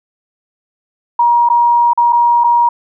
sine tone with dropouts, 950 Hz, A#5, 33 cents sharp, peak -7 dBFS, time 1.19-2.69 s, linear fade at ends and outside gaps 5 ms, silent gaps 1.489-1.499 / 1.934-1.975 / 2.125-2.129 / 2.438-2.442 s, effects none

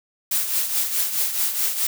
blue noise with tremolo, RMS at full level -20 dBFS, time 0.31-1.87 s, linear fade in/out 5 ms, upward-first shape triangle, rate 4.7 Hz, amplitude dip 65%, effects none

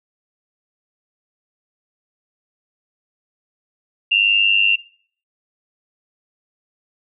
sine tone pair together, 2699 / 2800 Hz, E7 / F7, +40 / +4 cents, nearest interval minor second, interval 64 cents, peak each -17 / -14 dBFS, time 4.11-4.76 s, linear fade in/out 10 ms, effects noise-tail reverb RT60 0.5 s tail -19 dB re dry

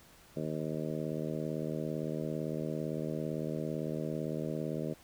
harmonic tone, 77.78 Hz, D#2, in tune, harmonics 2 / 3 / 4 / 5 / 6 / 7 / 8, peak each -38 / -40 / -41 / -42 / -43 / -43 / -44 dBFS, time 0.36-4.94 s, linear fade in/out 10 ms, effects pink hiss -59 dBFS RMS until 5.03 s

